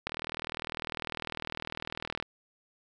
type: click train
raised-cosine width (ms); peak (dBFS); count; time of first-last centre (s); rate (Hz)
0.3; -18; 87; 0.07-2.225; 39.9
effects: none